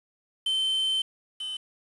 triangle tone pair in turn, 3088 / 3045 Hz, G7 / F#7, -27 / +49 cents, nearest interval unison, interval 24 cents, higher first, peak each -22 / -30 dBFS, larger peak first, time 0.46-1.02 / 1.4-1.57 s, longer first, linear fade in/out 5 ms, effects resampled to 24000 Hz + 8-bit

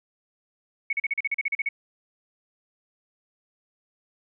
sine tone bursts, 2217 Hz, C#7, in tune, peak -22 dBFS, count 12, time 0.9-1.689 s, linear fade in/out 5 ms, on 30 ms, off 39 ms, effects none

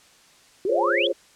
sine exponential sweep, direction up, 351 to 3488 Hz, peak -21 dBFS, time 0.65-1.07 s, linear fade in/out 2 ms
sine chord, Db major seventh, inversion first, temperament equal, 349.2 / 415.3 / 523.3 / 554.4 Hz, F4 / Ab4 / C5 / Db5, 0 / 0 / 0 / 0 cents, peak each -27 / -28 / -26 / -26 dBFS, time 0.69-1.13 s, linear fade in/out 10 ms
effects white hiss -54 dBFS RMS until 1.35 s + low-pass 8000 Hz 12 dB/octave

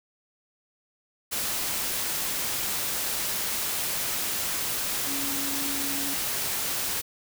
sine tone in noise, 278.8 Hz, C#4, 10 cents sharp, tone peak -35 dBFS, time 5.06-6.15 s, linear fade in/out 20 ms, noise white, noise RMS -29 dBFS, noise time 1.31-7.02 s, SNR -9 dB, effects none

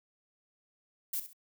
violet noise with echo, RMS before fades -34 dBFS, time 1.13-1.2 s, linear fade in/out 5 ms, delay 66 ms, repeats 2, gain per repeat -11 dB, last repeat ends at 1.332 s, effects none

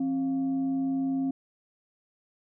sine tone with frequency modulation, 267.4 Hz, C4, 38 cents sharp, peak -25 dBFS, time 0-1.31 s, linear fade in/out 5 ms, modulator 434 Hz, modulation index 0.26, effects none

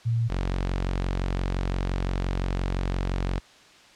sine / sawtooth tone pair in turn, 115.4 / 45.8 Hz, A#2 / F#1, -17 / -17 cents, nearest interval octave + major third, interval 1600 cents, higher first, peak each -21 dBFS, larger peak neither, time 0.05-0.29 / 0.29-3.4 s, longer second, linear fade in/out 20 ms, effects white hiss -52 dBFS RMS until 3.95 s + low-pass 5000 Hz 12 dB/octave

